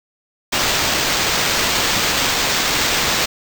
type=noise with sample-and-hold; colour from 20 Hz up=white; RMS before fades=-18 dBFS; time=0.52-3.26 s; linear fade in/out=10 ms; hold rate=11025 Hz; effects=none